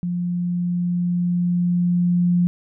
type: tone with level ramp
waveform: sine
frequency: 176 Hz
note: F3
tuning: 14 cents sharp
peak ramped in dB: -21 to -14 dBFS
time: 0.03-2.47 s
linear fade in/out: 0 ms
effects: none